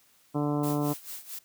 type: harmonic tone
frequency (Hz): 146.83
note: D3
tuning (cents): 0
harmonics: 1 / 2 / 3 / 4 / 5 / 6 / 7 / 8 / 9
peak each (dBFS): -30 / -28 / -35 / -37 / -38 / -43 / -39 / -48 / -46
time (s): 0.34-0.94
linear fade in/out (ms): 20
type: noise with tremolo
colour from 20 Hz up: blue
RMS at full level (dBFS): -38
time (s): 0.63-1.39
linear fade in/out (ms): 5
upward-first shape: sine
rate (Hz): 4.5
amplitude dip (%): 80
effects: white hiss -63 dBFS RMS until 1.44 s + high-pass 60 Hz 12 dB/octave